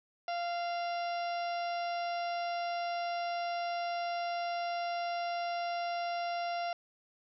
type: harmonic tone with a mistuned harmonic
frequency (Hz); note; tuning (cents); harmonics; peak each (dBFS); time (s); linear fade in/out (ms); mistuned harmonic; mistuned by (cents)
693; F5; -14; 1 / 2 / 3 / 4 / 5 / 6 / 7 / 8; -33 / -44 / -47 / -47 / -53 / -53 / -52 / -51; 0.28-6.73; 2; 6; -36
effects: none